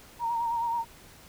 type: tone with vibrato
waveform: sine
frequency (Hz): 932.3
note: A#5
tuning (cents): 0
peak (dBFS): -26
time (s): 0.19-0.85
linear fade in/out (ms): 50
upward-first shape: sine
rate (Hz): 9.3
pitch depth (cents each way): 37
effects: pink hiss -52 dBFS RMS until 1.28 s